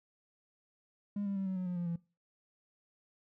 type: tone with pitch steps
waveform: triangle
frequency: 203.6 / 198.38 / 193.29 / 188.33 / 183.49 / 178.79 / 174.2 / 169.73 Hz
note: G#3 / G3 / G3 / F#3 / F#3 / F3 / F3 / F3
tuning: -34 / +21 / -24 / +31 / -14 / +41 / -4 / -49 cents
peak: -30 dBFS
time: 1.16-1.96 s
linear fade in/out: 5 ms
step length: 100 ms
effects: noise-tail reverb RT60 0.3 s tail -23 dB re dry + tanh soft clip ceiling -28 dBFS